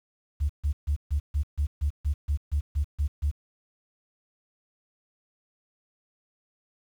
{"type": "tone bursts", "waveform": "sine", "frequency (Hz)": 72.8, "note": "D2", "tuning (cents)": -15, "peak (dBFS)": -21, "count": 13, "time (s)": [0.4, 3.315], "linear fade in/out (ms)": 20, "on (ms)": 95, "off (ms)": 140, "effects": ["tanh soft clip ceiling -17 dBFS", "9-bit"]}